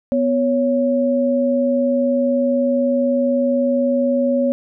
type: tone pair together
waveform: sine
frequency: 248 / 556 Hz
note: B3 / C#5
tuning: +7 / +5 cents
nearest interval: octave + major second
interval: 1398 cents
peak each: -17 dBFS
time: 0.12-4.52 s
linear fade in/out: 0 ms
effects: none